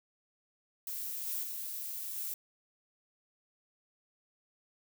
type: noise with level steps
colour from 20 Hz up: violet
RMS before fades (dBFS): -39 / -36 / -40 / -38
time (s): 0.87-2.34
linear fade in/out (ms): 2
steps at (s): 1.26 / 1.42 / 2.15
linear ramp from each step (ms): 20
effects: none